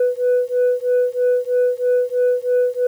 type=beating tone pair; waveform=sine; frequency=493.9 / 497 Hz; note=B4 / B4; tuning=0 / +11 cents; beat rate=3.1 Hz; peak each=-16 dBFS; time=0-2.87 s; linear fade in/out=5 ms; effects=tanh soft clip ceiling -11 dBFS + 8-bit